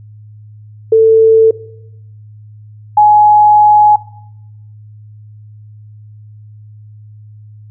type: tone pair in turn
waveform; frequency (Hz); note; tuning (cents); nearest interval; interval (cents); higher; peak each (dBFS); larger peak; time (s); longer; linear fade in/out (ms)
sine; 445.2 / 840.4; A4 / G#5; +20 / +20; major seventh; 1100; second; -3; neither; 0.92-1.51 / 2.97-3.96; second; 5
effects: noise-tail reverb RT60 0.8 s tail -19 dB re dry + added 106 Hz sine -33 dBFS peak until 7.7 s